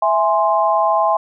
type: chord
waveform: sine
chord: E augmented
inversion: none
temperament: equal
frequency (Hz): 659.3 / 830.6 / 1046.5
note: E5 / G#5 / B#5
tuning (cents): 0 / 0 / 0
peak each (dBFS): -17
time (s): 0.02-1.17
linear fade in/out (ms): 5
effects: none